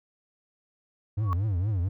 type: tone with vibrato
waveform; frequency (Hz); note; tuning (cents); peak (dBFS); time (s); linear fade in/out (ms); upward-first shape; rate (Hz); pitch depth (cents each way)
triangle; 97.2; G2; -14; -22; 1.17-1.89; 10; triangle; 4.3; 270
type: tone with exponential growth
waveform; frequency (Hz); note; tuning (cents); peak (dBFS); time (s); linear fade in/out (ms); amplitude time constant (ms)
sine; 1117; C#6; +13; -25; 1.19-1.33; 0; 29
effects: none